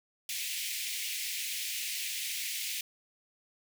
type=high-pass noise; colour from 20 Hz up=pink; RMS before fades=-36 dBFS; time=0.29-2.81 s; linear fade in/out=2 ms; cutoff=2100 Hz; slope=48 dB/octave; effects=none